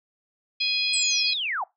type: harmonic tone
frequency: 830.6 Hz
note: G#5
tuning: in tune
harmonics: 3 / 4 / 5 / 6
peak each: -27 / -28 / -27 / -28 dBFS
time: 0.6-1.34 s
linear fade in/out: 10 ms
type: linear sweep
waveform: sine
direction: down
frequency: 8260 to 672 Hz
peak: -25 dBFS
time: 0.93-1.64 s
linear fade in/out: 5 ms
effects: noise-tail reverb RT60 0.2 s tail -23 dB re dry